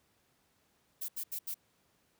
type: noise bursts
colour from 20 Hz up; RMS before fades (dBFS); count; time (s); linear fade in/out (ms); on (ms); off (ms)
violet; -38; 4; 1.01-1.544; 10; 75; 78
effects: pink hiss -72 dBFS RMS until 2.19 s + high-pass 80 Hz 12 dB/octave